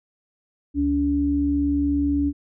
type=tone pair together; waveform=sine; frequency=71.5 / 286 Hz; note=D2 / D4; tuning=-46 / -46 cents; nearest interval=2 octaves; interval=2400 cents; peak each=-26 / -19 dBFS; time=0.74-2.33 s; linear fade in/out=50 ms; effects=none